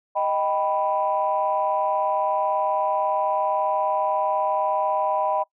sine chord, Eb augmented, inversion none, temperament equal, 622.3 / 784 / 987.8 Hz, Eb5 / G5 / B5, 0 / 0 / 0 cents, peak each -24 dBFS, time 0.15-5.44 s, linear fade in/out 20 ms, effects noise-tail reverb RT60 0.1 s tail -22 dB re dry + tanh soft clip ceiling -11 dBFS

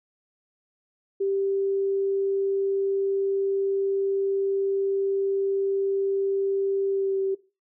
sine tone with pitch glide, 392.1 to 386.9 Hz, G4 to G4, 0 to -23 cents, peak -22 dBFS, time 1.2-7.35 s, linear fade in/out 10 ms, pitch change -23 cents, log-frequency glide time 6.9-7.2 s, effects noise-tail reverb RT60 0.3 s tail -19 dB re dry

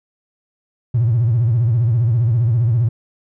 triangle tone with vibrato, 116.54 Hz, A#2, in tune, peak -9 dBFS, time 0.94-2.89 s, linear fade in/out 10 ms, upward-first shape sine, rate 15 Hz, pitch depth 140 cents each way, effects tanh soft clip ceiling -9 dBFS

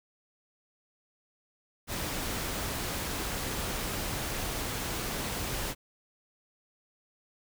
pink noise, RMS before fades -34 dBFS, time 1.87-5.75 s, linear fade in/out 50 ms, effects none

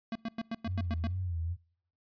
square tone bursts, 227.2 Hz, A#3, 44 cents flat, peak -33 dBFS, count 8, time 0.12-1.071 s, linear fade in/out 2 ms, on 34 ms, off 97 ms
sine tone with vibrato, 87.31 Hz, F2, in tune, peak -31 dBFS, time 0.65-1.57 s, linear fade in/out 50 ms, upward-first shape sine, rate 2.3 Hz, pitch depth 110 cents each way
effects noise-tail reverb RT60 0.7 s tail -25 dB re dry + resampled to 11025 Hz

